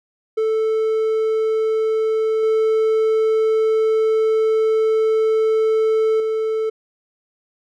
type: tone with level steps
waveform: triangle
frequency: 440 Hz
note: A4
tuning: in tune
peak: -14 / -12 / -16 dBFS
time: 0.37-6.7 s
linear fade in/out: 10 ms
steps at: 2.43 / 6.2 s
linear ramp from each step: 2 ms
effects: none